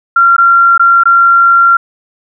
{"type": "tone with dropouts", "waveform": "sine", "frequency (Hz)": 1376, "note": "F6", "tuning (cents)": -26, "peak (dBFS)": -3, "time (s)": [0.16, 1.77], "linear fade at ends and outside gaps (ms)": 5, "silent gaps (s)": [[0.366, 0.381], [0.778, 0.795], [1.036, 1.055]], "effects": []}